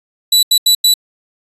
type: tone bursts at uneven times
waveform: sawtooth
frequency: 3951 Hz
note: B7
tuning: in tune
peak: -4 dBFS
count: 4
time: 0.32-0.43 / 0.51-0.58 / 0.66-0.75 / 0.84-0.94 s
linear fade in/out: 5 ms
effects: resampled to 32000 Hz